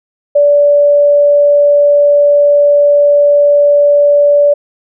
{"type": "tone", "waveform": "sine", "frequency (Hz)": 579, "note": "D5", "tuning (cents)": -25, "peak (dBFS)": -4, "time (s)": [0.35, 4.54], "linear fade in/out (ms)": 10, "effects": []}